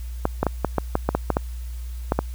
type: clicks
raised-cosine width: 1 ms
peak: -5 dBFS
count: 12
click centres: 0.254 / 0.43 / 0.467 / 0.647 / 0.783 / 0.954 / 1.09 / 1.15 / 1.303 / 1.369 / 2.121 / 2.19 s
effects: added 60 Hz sine -29 dBFS peak until 2.34 s + white hiss -50 dBFS RMS until 2.34 s